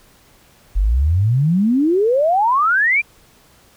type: exponential sweep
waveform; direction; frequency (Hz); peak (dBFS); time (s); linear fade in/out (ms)
sine; up; 43.65 to 2444; -12; 0.75-3.02; 20
effects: pink hiss -51 dBFS RMS until 3.76 s